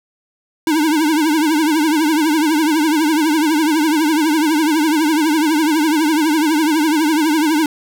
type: tone with vibrato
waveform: square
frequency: 310 Hz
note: D#4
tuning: 6 cents flat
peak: -13 dBFS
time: 0.67-7.66 s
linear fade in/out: 2 ms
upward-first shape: triangle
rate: 12 Hz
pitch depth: 130 cents each way
effects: none